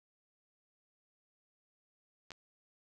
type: clicks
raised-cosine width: 0.2 ms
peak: -29 dBFS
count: 2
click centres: 2.306 / 2.318 s
effects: none